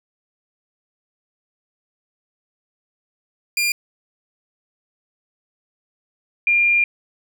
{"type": "tone pair in turn", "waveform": ["sawtooth", "sine"], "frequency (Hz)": [2400, 2400], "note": ["D7", "D7"], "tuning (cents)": [37, 37], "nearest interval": "unison", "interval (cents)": 0, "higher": "neither", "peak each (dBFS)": [-14, -13], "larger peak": "second", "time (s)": [[3.57, 3.72], [6.47, 6.84]], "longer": "second", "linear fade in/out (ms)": 2, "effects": []}